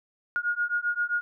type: beating tone pair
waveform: sine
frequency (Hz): 1429 / 1436.6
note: F6 / F6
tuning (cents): +39 / +48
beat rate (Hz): 7.6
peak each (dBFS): -28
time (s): 0.36-1.21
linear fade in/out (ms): 0
effects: none